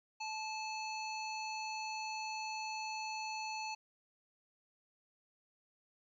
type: harmonic tone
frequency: 870 Hz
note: A5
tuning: 20 cents flat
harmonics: 1 / 3 / 5 / 7 / 8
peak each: -41 / -44 / -47 / -53 / -58 dBFS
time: 0.2-3.75 s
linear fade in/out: 10 ms
effects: 13-bit